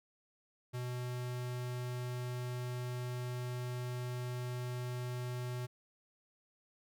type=tone; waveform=square; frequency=124 Hz; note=B2; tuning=7 cents sharp; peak=-38 dBFS; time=0.73-5.67 s; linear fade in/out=20 ms; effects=none